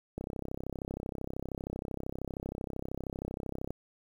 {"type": "click train", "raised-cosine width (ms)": 2, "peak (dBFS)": -23, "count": 117, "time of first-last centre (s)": [0.18, 3.706], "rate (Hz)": 32.9, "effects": ["9-bit"]}